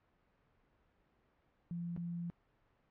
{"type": "tone with dropouts", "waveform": "sine", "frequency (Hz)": 171.8, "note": "F3", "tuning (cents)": -28, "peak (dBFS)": -38, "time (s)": [1.71, 2.3], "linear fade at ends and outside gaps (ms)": 0, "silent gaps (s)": [1.964, 1.975], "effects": ["pink hiss -74 dBFS RMS until 2.9 s", "low-pass 2000 Hz 12 dB/octave"]}